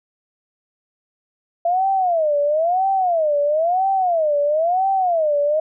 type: tone with vibrato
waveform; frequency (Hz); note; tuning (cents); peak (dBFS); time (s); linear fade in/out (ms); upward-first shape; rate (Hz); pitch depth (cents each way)
sine; 670; E5; +28; -15; 1.65-5.6; 5; sine; 1; 260
effects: none